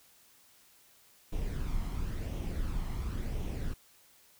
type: noise with flanger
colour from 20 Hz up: brown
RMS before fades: -34 dBFS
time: 1.32-3.74 s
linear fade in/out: 10 ms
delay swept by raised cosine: 0.32 to 0.98 ms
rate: 0.95 Hz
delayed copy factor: +0.5
effects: white hiss -62 dBFS RMS until 4.39 s